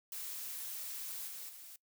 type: noise with level steps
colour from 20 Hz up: blue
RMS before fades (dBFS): -43 / -46 / -52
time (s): 0.12-1.76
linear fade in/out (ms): 2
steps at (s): 1.27 / 1.48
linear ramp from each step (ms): 20
effects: noise-tail reverb RT60 0.1 s tail -21 dB re dry